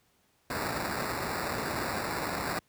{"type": "noise with sample-and-hold", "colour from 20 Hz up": "blue", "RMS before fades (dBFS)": -33, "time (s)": [0.5, 2.59], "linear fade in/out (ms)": 2, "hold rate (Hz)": 3150, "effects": ["pink hiss -69 dBFS RMS until 2.68 s", "high-pass 60 Hz 12 dB/octave"]}